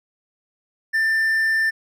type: tone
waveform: triangle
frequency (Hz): 1784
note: A6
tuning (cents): +23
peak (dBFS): -15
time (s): 0.93-1.71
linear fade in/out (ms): 20
effects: none